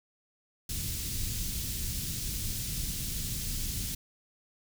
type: band-stop noise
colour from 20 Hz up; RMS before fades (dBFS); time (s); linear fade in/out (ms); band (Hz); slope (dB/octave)
pink; -34; 0.69-3.95; 5; 150 to 4500; 12
effects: none